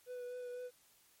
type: tone with vibrato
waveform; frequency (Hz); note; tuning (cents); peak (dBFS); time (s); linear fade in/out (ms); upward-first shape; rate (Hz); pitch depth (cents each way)
triangle; 493.9; B4; 0; -40; 0.06-0.71; 50; triangle; 4; 19
effects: white hiss -68 dBFS RMS until 1.2 s + MP3 64 kbps